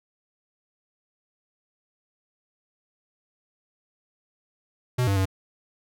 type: tone with pitch steps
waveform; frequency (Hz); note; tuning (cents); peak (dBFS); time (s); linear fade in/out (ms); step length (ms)
square; 125 / 98.6 / 95.4; B2 / G2 / G2; +21 / +11 / -47; -21; 4.98-5.256; 10; 92
effects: none